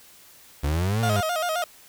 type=exponential two-way sweep; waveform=35% pulse; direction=up then down; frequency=68.7 to 115.3 to 98.1 Hz; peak=-20 dBFS; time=0.63-1.21 s; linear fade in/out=10 ms; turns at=1.01 s
type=tone with vibrato; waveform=30% pulse; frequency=669 Hz; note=E5; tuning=25 cents sharp; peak=-21 dBFS; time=1.03-1.64 s; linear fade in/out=2 ms; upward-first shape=square; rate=7.6 Hz; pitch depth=97 cents each way
effects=white hiss -51 dBFS RMS until 1.88 s